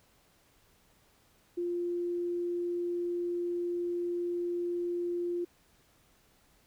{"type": "tone", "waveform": "sine", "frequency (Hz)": 349.1, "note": "F4", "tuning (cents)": -1, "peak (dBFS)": -30, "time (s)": [1.57, 5.45], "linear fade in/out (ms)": 10, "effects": ["pink hiss -66 dBFS RMS until 6.66 s"]}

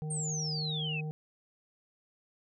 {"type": "harmonic tone", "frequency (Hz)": 154, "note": "D#3", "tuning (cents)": -17, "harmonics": [1, 3, 5], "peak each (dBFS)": [-34, -46, -51], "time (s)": [0.02, 1.11], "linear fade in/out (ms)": 0}
{"type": "exponential sweep", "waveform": "sine", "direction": "down", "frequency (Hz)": [8870, 2501], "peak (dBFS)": -34, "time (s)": [0.1, 1.01], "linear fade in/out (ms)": 10}
{"effects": []}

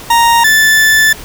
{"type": "tone pair in turn", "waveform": "40% pulse", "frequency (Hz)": [932.3, 1752.8], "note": ["A#5", "A6"], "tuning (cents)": [0, -7], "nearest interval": "major seventh", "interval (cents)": 1093, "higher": "second", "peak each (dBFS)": -5, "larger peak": "neither", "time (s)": [[0.1, 0.44], [0.44, 1.13]], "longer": "second", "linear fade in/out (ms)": 5, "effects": ["pink hiss -30 dBFS RMS until 1.24 s"]}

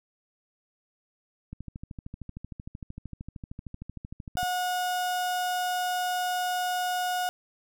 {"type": "click train", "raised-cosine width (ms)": 5, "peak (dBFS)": -26, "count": 39, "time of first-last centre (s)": [1.53, 4.431], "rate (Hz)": 13.1}
{"type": "tone", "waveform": "35% pulse", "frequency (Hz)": 725, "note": "F#5", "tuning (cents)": -35, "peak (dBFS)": -25, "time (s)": [4.37, 7.29], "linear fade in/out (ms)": 0}
{"effects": []}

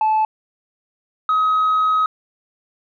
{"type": "tone pair in turn", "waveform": "sine", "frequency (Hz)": [869, 1267.9], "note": ["A5", "D#6"], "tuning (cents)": [-22, 32], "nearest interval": "perfect fifth", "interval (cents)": 654, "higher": "second", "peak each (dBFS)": -12, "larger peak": "neither", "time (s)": [[0.01, 0.25], [1.29, 2.06]], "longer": "second", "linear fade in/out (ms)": 2, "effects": ["tanh soft clip ceiling -12 dBFS"]}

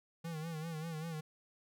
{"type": "tone with vibrato", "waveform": "square", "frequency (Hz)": 161, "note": "E3", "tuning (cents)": -41, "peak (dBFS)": -40, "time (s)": [0.24, 1.21], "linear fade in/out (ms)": 10, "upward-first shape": "sine", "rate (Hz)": 5.1, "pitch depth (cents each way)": 80, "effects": []}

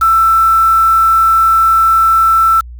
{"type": "tone with quantisation", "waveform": "sine", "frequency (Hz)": 1332, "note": "E6", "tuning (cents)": 18, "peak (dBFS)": -6, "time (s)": [0.01, 2.61], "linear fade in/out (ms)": 10, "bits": 4, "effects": ["added 60 Hz sine -27 dBFS peak until 2.79 s"]}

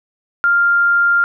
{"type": "tone", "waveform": "sine", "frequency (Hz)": 1396.9, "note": "F6", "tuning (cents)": 0, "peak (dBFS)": -10, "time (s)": [0.44, 1.24], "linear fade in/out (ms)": 0, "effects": []}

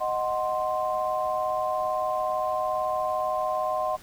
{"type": "chord", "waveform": "sine", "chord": "C diminished", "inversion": "first", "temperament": "equal", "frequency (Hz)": [622.3, 740, 1046.5], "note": ["Eb5", "Gb5", "C6"], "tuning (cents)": [0, 0, 0], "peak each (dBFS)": [-28, -29, -29], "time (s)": [0, 3.97], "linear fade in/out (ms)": 20, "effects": ["pink hiss -50 dBFS RMS until 4.02 s"]}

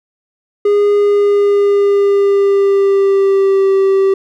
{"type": "tone with pitch glide", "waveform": "triangle", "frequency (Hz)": [410, 388.1], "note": ["G#4", "G4"], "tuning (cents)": [-22, -17], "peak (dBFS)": -6, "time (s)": [0.65, 4.14], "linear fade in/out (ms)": 5, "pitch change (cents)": -95, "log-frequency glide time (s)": [0.95, 3.73], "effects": []}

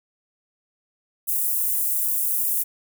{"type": "high-pass noise", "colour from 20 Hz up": "white", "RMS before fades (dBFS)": -23, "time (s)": [1.27, 2.64], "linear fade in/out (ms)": 20, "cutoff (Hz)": 9800, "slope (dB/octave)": 24, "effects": []}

